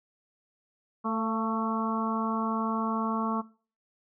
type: harmonic tone with a mistuned harmonic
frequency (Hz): 222.2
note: A3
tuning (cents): +17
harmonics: 1 / 2 / 3 / 4 / 5 / 6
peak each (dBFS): -30 / -37 / -39 / -36 / -31 / -39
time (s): 1.04-3.42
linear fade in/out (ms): 20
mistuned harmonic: 3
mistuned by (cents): +35
effects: noise-tail reverb RT60 0.4 s tail -20 dB re dry